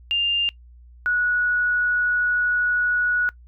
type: tone pair in turn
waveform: sine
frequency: 2800 / 1464.1 Hz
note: F7 / F#6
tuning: +4 / -19 cents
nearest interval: major seventh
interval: 1123 cents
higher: first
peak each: -18 dBFS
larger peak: neither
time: 0.11-0.49 / 1.06-3.29 s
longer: second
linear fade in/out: 0 ms
effects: noise-tail reverb RT60 0.1 s tail -21 dB re dry + added 60 Hz sine -44 dBFS peak until 3.47 s

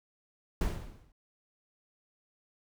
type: noise with exponential decay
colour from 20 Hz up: brown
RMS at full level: -26 dBFS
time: 0.61-1.12 s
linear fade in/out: 2 ms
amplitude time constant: 110 ms
effects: none

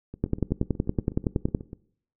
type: two click trains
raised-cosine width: 3 ms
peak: -24 / -10 dBFS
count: 14 / 15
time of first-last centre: 0.14-1.731 / 0.24-1.548 s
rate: 8.17 / 10.7 Hz
effects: noise-tail reverb RT60 0.6 s tail -20 dB re dry

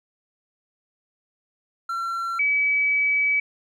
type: tone pair in turn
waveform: triangle / sine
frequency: 1359 / 2286 Hz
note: F6 / D7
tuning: -48 / -47 cents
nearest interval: major sixth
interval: 901 cents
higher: second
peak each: -23 / -18 dBFS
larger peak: second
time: 1.89-2.39 / 2.39-3.4 s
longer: second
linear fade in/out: 5 ms
effects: none

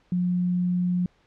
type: tone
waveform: sine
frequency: 178.8 Hz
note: F3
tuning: 41 cents sharp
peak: -21 dBFS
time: 0.12-1.06 s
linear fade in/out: 2 ms
effects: pink hiss -63 dBFS RMS until 1.26 s + low-pass 4000 Hz 12 dB/octave

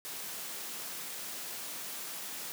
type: high-pass noise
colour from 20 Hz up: white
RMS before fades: -41 dBFS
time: 0.05-2.52 s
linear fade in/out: 0 ms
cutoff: 140 Hz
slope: 24 dB/octave
effects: none

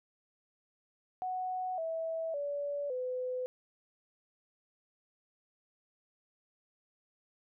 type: tone with pitch steps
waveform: sine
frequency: 740 / 651.7 / 573.9 / 505.4 Hz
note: F#5 / E5 / D5 / B4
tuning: 0 / -20 / -40 / +40 cents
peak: -33 dBFS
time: 1.22-3.46 s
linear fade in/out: 0 ms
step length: 560 ms
effects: none

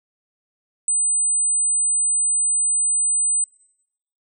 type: tone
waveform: sine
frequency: 8100 Hz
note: B8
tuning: 43 cents sharp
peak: -16 dBFS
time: 0.88-3.44 s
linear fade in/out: 2 ms
effects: noise-tail reverb RT60 0.8 s tail -25 dB re dry

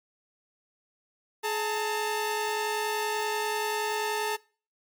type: tone pair together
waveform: sawtooth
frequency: 424.1 / 898.6 Hz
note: G#4 / A5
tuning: +36 / +36 cents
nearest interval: octave + minor second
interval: 1300 cents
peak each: -26 dBFS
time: 1.43-4.37 s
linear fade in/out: 20 ms
effects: noise-tail reverb RT60 0.4 s tail -23 dB re dry + MP3 96 kbps

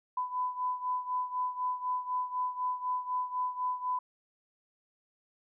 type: beating tone pair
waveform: sine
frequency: 1000 / 1004 Hz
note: B5 / B5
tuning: +21 / +28 cents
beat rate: 4 Hz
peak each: -32 / -36 dBFS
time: 0.17-3.99 s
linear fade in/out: 5 ms
effects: none

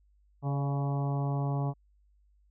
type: harmonic tone with a mistuned harmonic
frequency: 140 Hz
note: C#3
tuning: 18 cents sharp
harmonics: 1 / 2 / 3 / 4 / 5 / 6 / 7 / 8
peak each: -28 / -39 / -42 / -44 / -41 / -43 / -46 / -47 dBFS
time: 0.42-1.74 s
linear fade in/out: 50 ms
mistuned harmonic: 4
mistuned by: +44 cents
effects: added 50 Hz sine -62 dBFS peak until 2.5 s

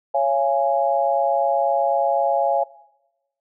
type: chord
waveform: sine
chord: Db major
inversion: none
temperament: equal with one note detuned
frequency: 554.4 / 682.5 / 830.6 Hz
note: Db5 / F5 / Ab5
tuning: 0 / -40 / 0 cents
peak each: -21 dBFS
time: 0.14-2.64 s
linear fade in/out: 10 ms
effects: noise-tail reverb RT60 1.0 s tail -21 dB re dry

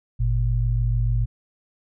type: tone pair together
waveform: sine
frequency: 49.54 / 116.54 Hz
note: G1 / A#2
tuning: +19 / 0 cents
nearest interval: octave + minor third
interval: 1481 cents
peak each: -21 dBFS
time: 0.19-1.26 s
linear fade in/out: 20 ms
effects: none

